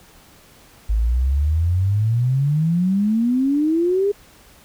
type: exponential sweep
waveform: sine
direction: up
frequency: 51.91 to 413.9 Hz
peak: -15 dBFS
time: 0.89-4.12 s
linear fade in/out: 10 ms
effects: pink hiss -49 dBFS RMS until 4.64 s